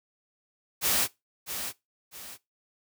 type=noise with echo; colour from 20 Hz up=white; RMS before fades=-25 dBFS; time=0.81-1.08 s; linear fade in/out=50 ms; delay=650 ms; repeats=2; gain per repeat=-9 dB; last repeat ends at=2.38 s; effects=noise-tail reverb RT60 0.2 s tail -20 dB re dry + high-pass 60 Hz 12 dB/octave